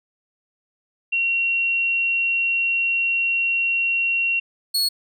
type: tone pair in turn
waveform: sine / 40% pulse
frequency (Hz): 2740 / 4349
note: F7 / C#8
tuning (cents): -34 / -34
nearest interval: minor sixth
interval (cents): 800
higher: second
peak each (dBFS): -18 / -17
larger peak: second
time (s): 1.12-4.4 / 4.74-4.89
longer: first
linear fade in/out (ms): 10
effects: none